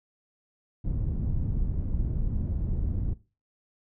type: low-pass noise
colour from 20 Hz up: pink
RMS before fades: -28 dBFS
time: 0.84-3.14 s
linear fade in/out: 10 ms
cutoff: 140 Hz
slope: 12 dB/octave
effects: noise-tail reverb RT60 0.3 s tail -18 dB re dry